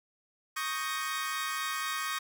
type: chord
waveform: sawtooth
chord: Eb dominant seventh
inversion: third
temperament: equal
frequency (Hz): 1108.7 / 1244.5 / 1568 / 1864.7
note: Db6 / Eb6 / G6 / Bb6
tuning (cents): 0 / 0 / 0 / 0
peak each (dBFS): -33 / -33 / -37 / -34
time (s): 0.56-2.19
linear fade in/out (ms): 10
effects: none